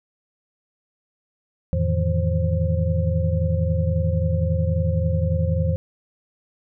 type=tone cluster; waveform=sine; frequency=84.6 / 108.3 / 154.5 / 165.6 / 528 Hz; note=E2 / A2 / D#3 / E3 / C5; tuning=+45 / -27 / -12 / +8 / +16 cents; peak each=-21 / -26 / -26 / -26 / -28 dBFS; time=1.73-5.76 s; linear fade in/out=0 ms; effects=none